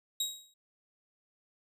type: tone with exponential decay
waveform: 25% pulse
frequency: 3806 Hz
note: A#7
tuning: 35 cents sharp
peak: -24 dBFS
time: 0.2-0.54 s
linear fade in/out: 5 ms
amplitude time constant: 73 ms
effects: none